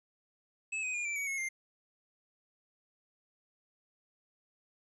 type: tone with pitch steps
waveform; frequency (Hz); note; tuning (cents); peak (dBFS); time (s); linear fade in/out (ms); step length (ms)
square; 2600 / 2510 / 2423 / 2339 / 2258 / 2180 / 2105; E7 / D#7 / D#7 / D7 / C#7 / C#7 / C7; -24 / +15 / -47 / -8 / +31 / -29 / +10; -34; 0.72-1.49; 10; 110
effects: resampled to 24000 Hz + 12-bit